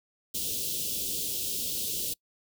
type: band-stop noise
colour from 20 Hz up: white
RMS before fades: -32 dBFS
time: 0.34-2.14 s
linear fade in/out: 10 ms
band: 540 to 2900 Hz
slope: 48 dB/octave
effects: noise-tail reverb RT60 0.1 s tail -25 dB re dry